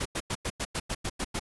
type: noise bursts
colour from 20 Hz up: pink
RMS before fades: -31 dBFS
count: 10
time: 0-1.396 s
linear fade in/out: 10 ms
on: 55 ms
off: 94 ms
effects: resampled to 24000 Hz